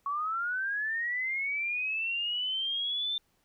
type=linear sweep; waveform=sine; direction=up; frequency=1109 to 3584 Hz; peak=-29 dBFS; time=0.06-3.18 s; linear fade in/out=2 ms; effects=pink hiss -72 dBFS RMS until 3.44 s